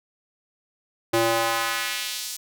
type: tone with high-pass filter sweep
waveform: square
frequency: 114.5 Hz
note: A#2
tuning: 31 cents flat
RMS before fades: -25 dBFS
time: 1.13-2.37 s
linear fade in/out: 10 ms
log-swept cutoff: 340 to 6300 Hz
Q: 1.1
effects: none